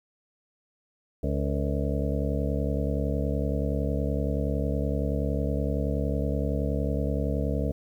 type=harmonic tone with a mistuned harmonic; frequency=70.7 Hz; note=C#2; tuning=35 cents sharp; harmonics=1 / 2 / 3 / 4 / 6 / 7 / 8 / 9; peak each=-28 / -31 / -33 / -34 / -36 / -36 / -37 / -38 dBFS; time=1.23-7.72 s; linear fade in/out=5 ms; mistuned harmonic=6; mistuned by=+90 cents; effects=10-bit